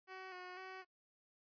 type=tone with vibrato; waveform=10% pulse; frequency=370 Hz; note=F#4; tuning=in tune; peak=-40 dBFS; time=0.07-0.85 s; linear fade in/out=50 ms; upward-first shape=square; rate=2 Hz; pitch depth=30 cents each way; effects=noise-tail reverb RT60 0.1 s tail -25 dB re dry + resampled to 11025 Hz

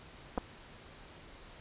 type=clicks; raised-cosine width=1 ms; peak=-19 dBFS; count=2; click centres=0.377 / 0.381 s; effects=pink hiss -53 dBFS RMS until 1.6 s + resampled to 8000 Hz

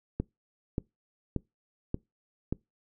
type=click train; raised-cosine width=3 ms; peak=-16 dBFS; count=5; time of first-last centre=0.2-2.526 s; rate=1.72 Hz; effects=noise-tail reverb RT60 0.2 s tail -24 dB re dry

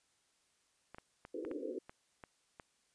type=clicks; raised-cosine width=0.5 ms; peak=-34 dBFS; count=8; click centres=0.946 / 0.984 / 1.251 / 1.45 / 1.514 / 1.895 / 2.238 / 2.598 s
type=band-pass noise; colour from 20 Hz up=white; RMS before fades=-42 dBFS; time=1.34-1.79 s; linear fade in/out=5 ms; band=260 to 520 Hz; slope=96 dB/octave
effects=white hiss -75 dBFS RMS until 2.94 s + resampled to 22050 Hz

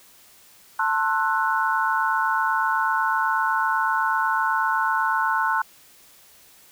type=chord; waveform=sine; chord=F# half-diminished seventh; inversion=first; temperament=just; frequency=888 / 1065.6 / 1332 / 1480 Hz; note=A5 / C6 / E6 / F#6; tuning=+16 / +31 / +18 / 0 cents; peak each=-24 / -25 / -28 / -24 dBFS; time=0.79-5.62 s; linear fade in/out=5 ms; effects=white hiss -52 dBFS RMS until 6.71 s

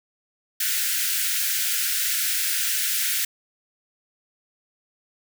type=high-pass noise; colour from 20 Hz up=white; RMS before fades=-24 dBFS; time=0.6-3.25 s; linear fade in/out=5 ms; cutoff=1400 Hz; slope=96 dB/octave; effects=none

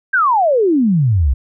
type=exponential sweep; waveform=sine; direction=down; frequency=1629 to 59.7 Hz; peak=-10 dBFS; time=0.13-1.34 s; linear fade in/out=10 ms; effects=none

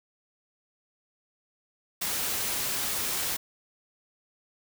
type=noise; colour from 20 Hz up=white; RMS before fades=-30 dBFS; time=2.01-3.37 s; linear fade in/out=10 ms; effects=none

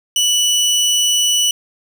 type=tone; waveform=25% pulse; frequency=2960 Hz; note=F#7; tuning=in tune; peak=-9 dBFS; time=0.16-1.51 s; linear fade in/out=2 ms; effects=none

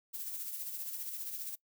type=noise with tremolo; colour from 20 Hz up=violet; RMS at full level=-39 dBFS; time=0.13-1.56 s; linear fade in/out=20 ms; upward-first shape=sine; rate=15 Hz; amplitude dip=45%; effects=noise-tail reverb RT60 0.1 s tail -22 dB re dry

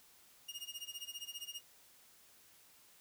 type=tone with tremolo; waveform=sawtooth; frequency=2849 Hz; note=F7; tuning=34 cents sharp; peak=-38 dBFS; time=0.48-1.61 s; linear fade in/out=10 ms; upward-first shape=sine; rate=15 Hz; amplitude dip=90%; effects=white hiss -64 dBFS RMS until 3 s

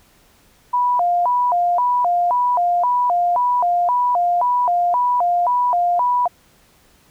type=tone with vibrato; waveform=sine; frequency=830.6 Hz; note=G#5; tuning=in tune; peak=-14 dBFS; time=0.73-6.28 s; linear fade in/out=10 ms; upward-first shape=square; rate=1.9 Hz; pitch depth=290 cents each way; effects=pink hiss -54 dBFS RMS until 7.1 s

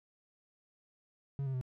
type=tone with pitch steps; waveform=triangle; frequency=138.59 / 133.17 / 127.97 Hz; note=C#3 / C3 / C3; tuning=0 / +31 / -38 cents; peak=-31 dBFS; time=1.39-1.612 s; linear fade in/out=0 ms; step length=74 ms; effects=none

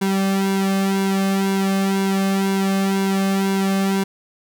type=tone with flanger; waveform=sawtooth; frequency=194.2 Hz; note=G3; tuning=16 cents flat; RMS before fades=-19 dBFS; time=0.01-4.04 s; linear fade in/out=10 ms; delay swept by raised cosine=1.6 to 2.13 ms; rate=2 Hz; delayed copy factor=-0.95; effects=none

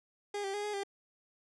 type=tone with pitch steps; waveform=30% pulse; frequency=408.8 / 390.9 / 412.3 / 417.3 / 397.7 Hz; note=G#4 / G4 / G#4 / G#4 / G4; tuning=-27 / -5 / -13 / +8 / +25 cents; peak=-32 dBFS; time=0.34-0.835 s; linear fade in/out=5 ms; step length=99 ms; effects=resampled to 22050 Hz

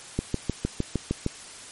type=click train; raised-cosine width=3 ms; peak=-11 dBFS; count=8; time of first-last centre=0.19-1.264 s; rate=6.52 Hz; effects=white hiss -43 dBFS RMS until 1.71 s + MP3 48 kbps

